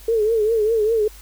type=tone with vibrato; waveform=sine; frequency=440 Hz; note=A4; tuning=in tune; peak=-15 dBFS; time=0.08-1.08 s; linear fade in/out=5 ms; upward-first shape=triangle; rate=5 Hz; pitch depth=110 cents each way; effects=added 50 Hz sine -41 dBFS peak until 1.21 s + white hiss -46 dBFS RMS until 1.21 s